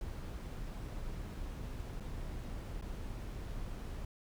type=noise with dropouts; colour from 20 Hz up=brown; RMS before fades=-42 dBFS; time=0.01-4.05 s; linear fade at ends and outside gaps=2 ms; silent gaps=2-2.005 / 2.813-2.822 s; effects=none